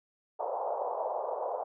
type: band-pass noise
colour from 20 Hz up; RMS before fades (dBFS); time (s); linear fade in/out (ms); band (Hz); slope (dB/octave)
pink; -34; 0.39-1.64; 10; 480 to 960; 48
effects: none